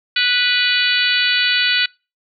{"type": "harmonic tone with a mistuned harmonic", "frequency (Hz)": 492.5, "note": "B4", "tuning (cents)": -5, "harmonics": [3, 4, 5, 6, 7, 8, 9], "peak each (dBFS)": [-20, -23, -20, -20, -24, -21, -23], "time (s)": [0.16, 1.86], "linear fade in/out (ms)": 5, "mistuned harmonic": 9, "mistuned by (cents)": 16, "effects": ["noise-tail reverb RT60 0.3 s tail -26 dB re dry"]}